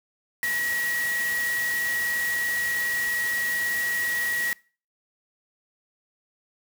sine tone in noise, 1912 Hz, A#6, 43 cents sharp, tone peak -24 dBFS, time 0.43-4.53 s, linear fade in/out 0 ms, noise white, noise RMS -34 dBFS, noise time 0.43-4.53 s, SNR +7 dB, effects noise-tail reverb RT60 0.4 s tail -24 dB re dry

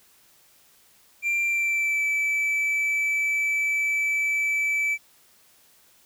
triangle tone with pitch glide, 2370 to 2311 Hz, D7 to D7, +15 to -28 cents, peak -20 dBFS, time 1.22-4.98 s, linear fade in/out 50 ms, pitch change -43 cents, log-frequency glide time 1.42-2.04 s, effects white hiss -58 dBFS RMS until 6.05 s

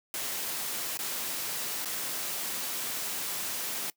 white noise with dropouts, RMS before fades -34 dBFS, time 0.14-3.9 s, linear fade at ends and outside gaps 1 ms, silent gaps 0.973-0.99 / 1.848-1.856 s, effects noise-tail reverb RT60 0.1 s tail -21 dB re dry + high-pass 150 Hz 12 dB/octave

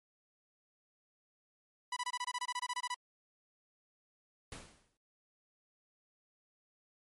sawtooth tone bursts, 987.8 Hz, B5, in tune, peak -31 dBFS, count 15, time 1.92-2.945 s, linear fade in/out 5 ms, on 45 ms, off 25 ms
pink noise with exponential decay, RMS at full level -44 dBFS, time 4.52-4.97 s, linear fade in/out 1 ms, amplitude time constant 96 ms
effects MP3 48 kbps

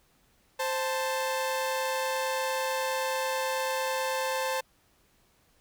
sawtooth tone pair together, 523.3 / 881.9 Hz, C5 / A5, 0 / +4 cents, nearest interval major sixth, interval 904 cents, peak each -26 / -28 dBFS, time 0.59-4.61 s, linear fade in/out 10 ms, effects pink hiss -66 dBFS RMS until 5.6 s

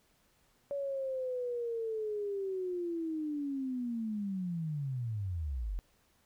sine linear sweep, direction down, 568 to 41.2 Hz, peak -33 dBFS, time 0.71-5.79 s, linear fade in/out 0 ms, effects pink hiss -70 dBFS RMS until 6.25 s

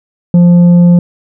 sine tone with tanh clipping, 174.61 Hz, F3, in tune, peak -3 dBFS, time 0.34-0.99 s, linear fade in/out 2 ms, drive 5 dB, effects none

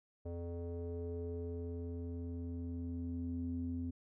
square tone with low-pass filter sweep, 85.5 Hz, F2, 36 cents flat, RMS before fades -41 dBFS, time 0.25-3.91 s, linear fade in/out 10 ms, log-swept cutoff 530 to 240 Hz, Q 4.5, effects none

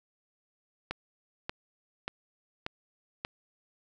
click train, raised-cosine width 0.3 ms, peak -17 dBFS, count 5, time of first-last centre 0.91-3.249 s, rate 1.71 Hz, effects none

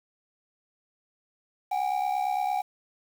triangle ring-modulated tone, 777 Hz, G5, 16 cents flat, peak -20 dBFS, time 1.71-2.62 s, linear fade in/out 10 ms, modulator 34.4 Hz, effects 8-bit

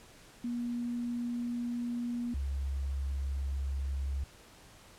sine tone pair in turn, 239.6 / 68.45 Hz, A#3 / C#2, +48 / -21 cents, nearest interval octave + minor seventh, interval 2169 cents, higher first, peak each -32 / -31 dBFS, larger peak second, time 0.44-2.34 / 2.34-4.24 s, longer neither, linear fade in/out 5 ms, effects pink hiss -56 dBFS RMS until 4.98 s + low-pass 11000 Hz 12 dB/octave

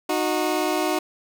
20% pulse tone pair together, 308.4 / 366.8 Hz, D#4 / F#4, -15 / -15 cents, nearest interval minor third, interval 300 cents, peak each -19 dBFS, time 0.09-0.99 s, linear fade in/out 5 ms, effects none

